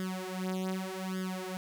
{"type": "tone with flanger", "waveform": "sawtooth", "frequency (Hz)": 186.9, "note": "F#3", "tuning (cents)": 18, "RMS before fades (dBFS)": -36, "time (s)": [0, 1.57], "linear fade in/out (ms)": 0, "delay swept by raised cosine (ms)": [0.59, 5.69], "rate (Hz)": 0.84, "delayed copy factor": 1, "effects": []}